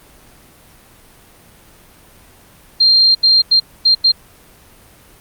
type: tone bursts at uneven times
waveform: sine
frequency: 4186 Hz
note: C8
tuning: in tune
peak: -7 dBFS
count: 5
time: 2.8-3.15 / 3.23-3.42 / 3.51-3.6 / 3.85-3.95 / 4.04-4.12 s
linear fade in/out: 10 ms
effects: pink hiss -45 dBFS RMS until 5.2 s + Opus 32 kbps